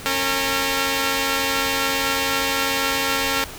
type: tone pair together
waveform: 5% pulse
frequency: 273 / 456.3 Hz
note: C#4 / A#4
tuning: -26 / -37 cents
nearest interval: major sixth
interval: 889 cents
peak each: -11 dBFS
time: 0.06-3.44 s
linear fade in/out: 0 ms
effects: pink hiss -36 dBFS RMS until 3.58 s